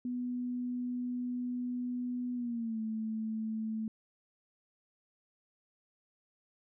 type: tone with pitch glide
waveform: sine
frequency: 246.9 to 220 Hz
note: B3 to A3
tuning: 0 to 0 cents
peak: -33 dBFS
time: 0.05-3.88 s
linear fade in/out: 2 ms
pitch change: -200 cents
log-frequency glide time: 2.34-2.8 s
effects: none